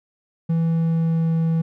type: tone with pitch glide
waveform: triangle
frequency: 164.81 to 163.39 Hz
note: E3 to E3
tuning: 0 to -15 cents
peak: -15 dBFS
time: 0.49-1.62 s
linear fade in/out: 10 ms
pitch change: -15 cents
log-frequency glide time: 0.61-1.35 s
effects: none